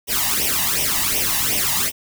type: noise with flanger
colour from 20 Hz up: white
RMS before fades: -20 dBFS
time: 0.07-1.92 s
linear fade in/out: 50 ms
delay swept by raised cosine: 0.34 to 1.08 ms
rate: 2.7 Hz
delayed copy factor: +0.8
effects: none